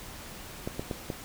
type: clicks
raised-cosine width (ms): 2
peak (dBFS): -18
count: 4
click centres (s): 0.675 / 0.795 / 0.912 / 1.102
effects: pink hiss -44 dBFS RMS until 1.24 s